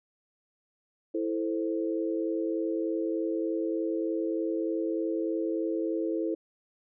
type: chord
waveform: sine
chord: A minor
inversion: second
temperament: equal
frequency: 329.6 / 440 / 523.3 Hz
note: E4 / A4 / C5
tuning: 0 / 0 / 0 cents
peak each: -29 / -33 / -35 dBFS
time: 1.14-6.35 s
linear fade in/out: 10 ms
effects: none